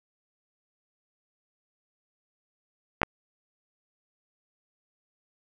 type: clicks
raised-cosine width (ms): 0.5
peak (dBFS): -6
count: 2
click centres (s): 3.017 / 3.032
effects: none